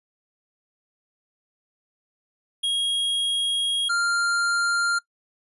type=tone pair in turn; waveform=square; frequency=3280 / 1394.7 Hz; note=G#7 / F6; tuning=-22 / -3 cents; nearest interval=octave + minor third; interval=1481 cents; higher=first; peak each=-22 / -21 dBFS; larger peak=second; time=2.63-3.89 / 3.89-4.99 s; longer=first; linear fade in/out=10 ms; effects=noise-tail reverb RT60 0.1 s tail -21 dB re dry + resampled to 24000 Hz